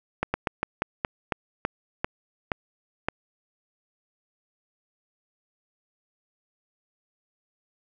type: slowing click train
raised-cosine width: 0.5 ms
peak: -9 dBFS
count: 11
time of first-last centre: 0.23-3.085 s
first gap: 110 ms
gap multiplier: 1.2
effects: none